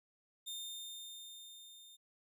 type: tone with level ramp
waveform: sawtooth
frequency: 3630 Hz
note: A#7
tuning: 47 cents flat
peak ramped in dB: -38 to -53 dBFS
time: 0.46-1.97 s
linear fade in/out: 20 ms
effects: none